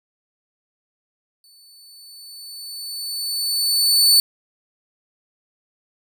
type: tone with exponential growth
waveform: sawtooth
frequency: 4490 Hz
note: C#8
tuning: 21 cents sharp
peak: -7 dBFS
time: 1.44-4.2 s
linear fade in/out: 1 ms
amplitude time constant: 600 ms
effects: none